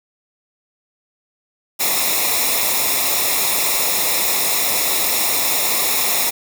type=noise with comb filter; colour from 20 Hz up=white; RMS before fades=-18 dBFS; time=1.79-6.31 s; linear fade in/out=20 ms; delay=0.65 ms; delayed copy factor=-0.75; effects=none